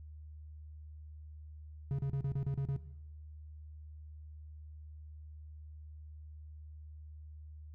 triangle tone bursts, 138 Hz, C#3, 7 cents flat, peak -29 dBFS, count 8, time 1.91-2.763 s, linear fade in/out 0 ms, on 76 ms, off 35 ms, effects noise-tail reverb RT60 1.0 s tail -17 dB re dry + added 76 Hz sine -47 dBFS peak until 7.74 s

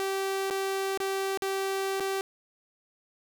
sawtooth tone with dropouts, 387.8 Hz, G4, 19 cents flat, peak -24 dBFS, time 0-2.21 s, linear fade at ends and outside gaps 0 ms, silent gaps 0.501-0.508 / 0.975-1.002 / 1.374-1.422 / 1.998-2.005 s, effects none

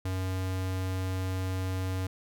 square tone, 93.5 Hz, F#2, 19 cents sharp, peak -30 dBFS, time 0.05-2.07 s, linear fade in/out 5 ms, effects none

